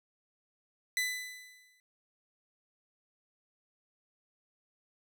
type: tone with exponential decay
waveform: sawtooth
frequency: 2000 Hz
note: B6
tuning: 21 cents sharp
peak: -24 dBFS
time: 0.97-1.8 s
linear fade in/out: 1 ms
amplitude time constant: 180 ms
effects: none